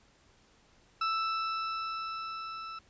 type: tone with level ramp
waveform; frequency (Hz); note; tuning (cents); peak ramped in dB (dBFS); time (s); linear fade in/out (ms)
40% pulse; 1321; E6; +3; -27 to -39; 1.01-2.79; 5
effects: pink hiss -64 dBFS RMS until 2.89 s + resampled to 16000 Hz